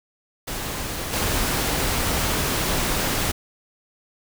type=noise with level steps; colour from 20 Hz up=pink; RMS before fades=-29 / -23 dBFS; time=0.47-3.32 s; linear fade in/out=10 ms; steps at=1.13 s; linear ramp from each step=5 ms; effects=none